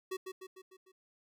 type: tone with echo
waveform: square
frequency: 376.1 Hz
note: F#4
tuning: 28 cents sharp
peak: -36 dBFS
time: 0.11-0.17 s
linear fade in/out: 10 ms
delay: 150 ms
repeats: 5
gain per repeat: -5 dB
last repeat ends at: 0.92 s
effects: none